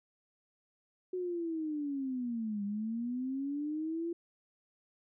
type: linear two-way sweep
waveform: sine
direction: down then up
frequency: 370 to 199.7 to 343.3 Hz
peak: -33 dBFS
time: 1.13-4.13 s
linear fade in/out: 5 ms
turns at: 2.64 s
effects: none